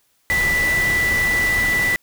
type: tone in noise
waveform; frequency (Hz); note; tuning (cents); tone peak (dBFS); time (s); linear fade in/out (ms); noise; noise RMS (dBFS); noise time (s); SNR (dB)
sine; 1975.5; B6; 0; -16; 0.3-1.96; 0; pink; -26; 0.3-1.96; +7
effects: white hiss -63 dBFS RMS until 2.02 s